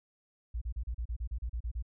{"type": "tone bursts", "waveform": "sine", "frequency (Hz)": 58, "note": "A#1", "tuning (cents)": -8, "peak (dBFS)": -32, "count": 12, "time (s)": [0.54, 1.825], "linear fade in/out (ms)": 10, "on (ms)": 75, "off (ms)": 35, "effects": []}